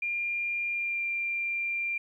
sine tone with pitch glide, 2400 to 2379 Hz, D7 to D7, +37 to +22 cents, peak -28 dBFS, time 0.02-1.98 s, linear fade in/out 5 ms, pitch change -15 cents, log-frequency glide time 0.73-1.03 s, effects 11-bit

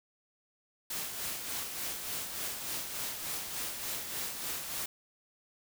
white noise with tremolo, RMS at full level -36 dBFS, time 0.9-4.86 s, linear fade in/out 5 ms, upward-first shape sine, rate 3.4 Hz, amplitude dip 45%, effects none

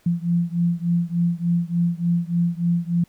sine beating tone pair, 170.4 / 173.8 Hz, F3 / F3, -42 / -8 cents, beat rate 3.4 Hz, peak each -21 / -22 dBFS, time 0.06-3.04 s, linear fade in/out 5 ms, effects pink hiss -59 dBFS RMS until 3.08 s

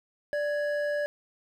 triangle tone pair together, 587.3 / 1669.8 Hz, D5 / G#6, 0 / +9 cents, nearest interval octave + tritone, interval 1809 cents, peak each -25 / -33 dBFS, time 0.33-1.06 s, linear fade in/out 0 ms, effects none

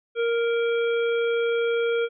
harmonic tone, 466.2 Hz, A#4, in tune, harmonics 1 / 3 / 5 / 7, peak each -21 / -31 / -35 / -38 dBFS, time 0.15-2.09 s, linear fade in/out 50 ms, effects none

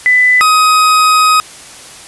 sine / 40% pulse tone pair in turn, 1998 / 1258.7 Hz, B6 / D#6, +20 / +20 cents, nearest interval minor sixth, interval 800 cents, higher first, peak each -5 dBFS, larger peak neither, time 0.06-0.41 / 0.41-1.4 s, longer second, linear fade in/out 0 ms, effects white hiss -33 dBFS RMS until 2.07 s + resampled to 24000 Hz

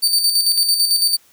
sawtooth tone with tremolo, 4591 Hz, D8, 40 cents flat, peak -9 dBFS, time 0.02-1.17 s, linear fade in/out 20 ms, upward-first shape square, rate 9 Hz, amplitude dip 50%, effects white hiss -53 dBFS RMS until 1.32 s

